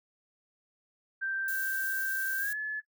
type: tone with pitch glide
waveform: sine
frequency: 1568 to 1719.8 Hz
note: G6 to A6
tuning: 0 to -40 cents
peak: -30 dBFS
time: 1.21-2.81 s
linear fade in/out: 20 ms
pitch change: +160 cents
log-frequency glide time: 2.38-2.56 s
type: noise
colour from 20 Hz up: violet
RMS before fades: -39 dBFS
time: 1.48-2.53 s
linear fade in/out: 2 ms
effects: noise-tail reverb RT60 0.1 s tail -17 dB re dry